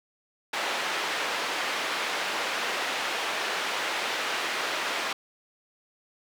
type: band-pass noise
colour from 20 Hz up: white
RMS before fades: -30 dBFS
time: 0.53-5.13 s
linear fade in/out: 5 ms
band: 410 to 2700 Hz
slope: 12 dB/octave
effects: none